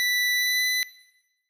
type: tone with pitch glide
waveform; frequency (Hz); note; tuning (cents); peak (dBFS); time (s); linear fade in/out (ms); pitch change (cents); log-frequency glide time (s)
25% pulse; 1975.5 to 1999.6; B6 to B6; 0 to +21; -18; 0-0.83; 0; +21; 0.34-0.65
effects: noise-tail reverb RT60 1.0 s tail -19 dB re dry